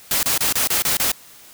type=noise bursts; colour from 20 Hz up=white; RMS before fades=-19 dBFS; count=7; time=0.11-1.118 s; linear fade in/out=2 ms; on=120 ms; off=28 ms; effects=white hiss -45 dBFS RMS until 1.53 s